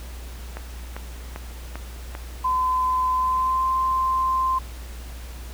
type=click train; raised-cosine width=0.5 ms; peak=-18 dBFS; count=5; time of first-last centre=0.57-2.151 s; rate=2.53 Hz
type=tone with pitch glide; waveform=sine; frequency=1021 to 1043.1 Hz; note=C6 to C6; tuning=-43 to -6 cents; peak=-19 dBFS; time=2.44-4.59 s; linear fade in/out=10 ms; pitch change=+37 cents; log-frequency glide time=3.14-3.65 s
effects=added 60 Hz sine -34 dBFS peak until 5.53 s + pink hiss -44 dBFS RMS until 5.53 s